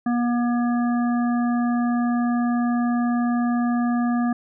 harmonic tone, 240.2 Hz, B3, 48 cents flat, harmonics 1 / 3 / 5 / 7, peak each -19 / -29 / -33 / -36 dBFS, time 0.06-4.33 s, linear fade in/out 5 ms, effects none

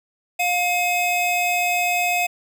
square tone pair together, 710 / 2554 Hz, F5 / D#7, +28 / +45 cents, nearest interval octave + minor seventh, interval 2217 cents, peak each -22 dBFS, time 0.39-2.27 s, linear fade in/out 10 ms, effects none

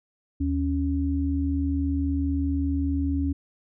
sine tone pair together, 77.79 / 277.2 Hz, D#2 / C#4, 0 / 0 cents, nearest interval octave + minor seventh, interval 2200 cents, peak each -25 dBFS, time 0.4-3.33 s, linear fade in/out 10 ms, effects none

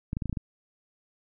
clicks, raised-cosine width 5 ms, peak -18 dBFS, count 7, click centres 0.131 / 0.169 / 0.222 / 0.257 / 0.296 / 0.328 / 0.372 s, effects none

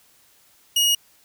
sawtooth tone, 2882 Hz, F#7, 46 cents flat, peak -13 dBFS, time 0.76-0.95 s, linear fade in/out 5 ms, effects white hiss -57 dBFS RMS until 1.24 s

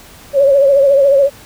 sine tone with vibrato, 554.4 Hz, C#5, in tune, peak -6 dBFS, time 0.33-1.3 s, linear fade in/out 50 ms, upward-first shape triangle, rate 14 Hz, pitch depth 70 cents each way, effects pink hiss -39 dBFS RMS until 1.45 s

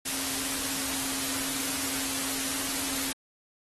sine tone in noise, 269.4 Hz, C#4, 49 cents flat, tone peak -40 dBFS, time 0.05-3.13 s, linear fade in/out 10 ms, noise white, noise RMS -31 dBFS, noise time 0.05-3.13 s, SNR -12 dB, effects AAC 32 kbps

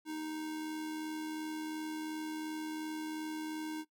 square tone with amplitude modulation, 311.1 Hz, D#4, in tune, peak -37 dBFS, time 0.05-3.85 s, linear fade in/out 50 ms, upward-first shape sine, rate 82.8 Hz, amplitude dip 30%, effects noise-tail reverb RT60 0.1 s tail -19 dB re dry

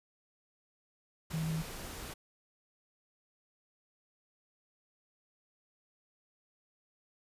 sine tone in noise, 160 Hz, D#3, 49 cents sharp, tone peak -32 dBFS, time 1.33-1.62 s, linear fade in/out 10 ms, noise pink, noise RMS -44 dBFS, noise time 1.3-2.14 s, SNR +9 dB, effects resampled to 32000 Hz

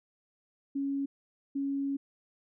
sine tone bursts at uneven times, 277.2 Hz, C#4, in tune, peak -29 dBFS, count 2, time 0.75-1.06 / 1.55-1.97 s, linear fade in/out 10 ms, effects none

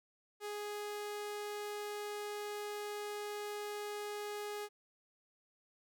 sawtooth tone, 415.3 Hz, G#4, in tune, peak -36 dBFS, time 0.4-4.69 s, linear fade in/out 50 ms, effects none

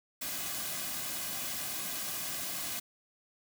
white noise with comb filter, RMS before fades -37 dBFS, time 0.21-2.8 s, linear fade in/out 10 ms, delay 2.2 ms, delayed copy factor -0.6, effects none

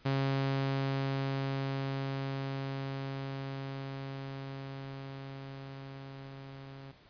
sawtooth tone with level ramp, 136 Hz, C#3, 33 cents flat, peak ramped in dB -24 to -42 dBFS, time 0.05-6.92 s, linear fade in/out 10 ms, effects pink hiss -60 dBFS RMS until 7.09 s + resampled to 11025 Hz

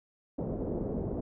white low-pass noise, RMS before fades -34 dBFS, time 0.38-1.21 s, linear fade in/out 10 ms, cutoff 500 Hz, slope 24 dB/octave, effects none

